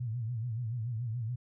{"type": "tone with vibrato", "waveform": "sine", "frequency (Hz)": 116.54, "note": "A#2", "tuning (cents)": 0, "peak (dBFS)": -32, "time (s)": [0, 1.36], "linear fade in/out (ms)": 10, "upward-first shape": "sine", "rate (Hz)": 7, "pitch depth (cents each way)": 130, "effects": []}